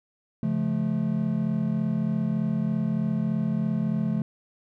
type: chord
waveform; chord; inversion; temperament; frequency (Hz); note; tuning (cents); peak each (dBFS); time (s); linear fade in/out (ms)
triangle; Db augmented; none; just; 138.59 / 173.24 / 216.5; Db3 / F3 / A3; 0 / -14 / -28; -28 / -26 / -24; 0.43-4.22; 2
effects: none